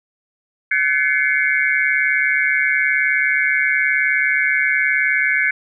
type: tone cluster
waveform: sine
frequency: 1521 / 1711 / 2107 / 2246 Hz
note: F#6 / A6 / C7 / C#7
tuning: +47 / -49 / +12 / +22 cents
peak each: -20 dBFS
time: 0.71-5.51 s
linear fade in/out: 5 ms
effects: none